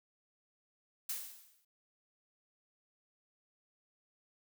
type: noise with exponential decay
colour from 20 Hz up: blue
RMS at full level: -36 dBFS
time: 1.09-1.65 s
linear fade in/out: 5 ms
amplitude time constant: 120 ms
effects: none